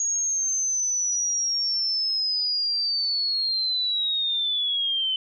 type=linear sweep; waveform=sine; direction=down; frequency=6645 to 3040 Hz; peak=-22 dBFS; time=0-5.16 s; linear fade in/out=2 ms; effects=none